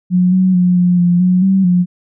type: tone with pitch steps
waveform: sine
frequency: 180.8 / 186.2 / 179.5 / 178.1 / 175.3 / 182.1 / 192 / 178.5 Hz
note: F#3 / F#3 / F3 / F3 / F3 / F#3 / G3 / F3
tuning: -40 / +11 / +48 / +34 / +7 / -27 / -36 / +38 cents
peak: -8 dBFS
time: 0.1-1.86 s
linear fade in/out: 50 ms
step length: 220 ms
effects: none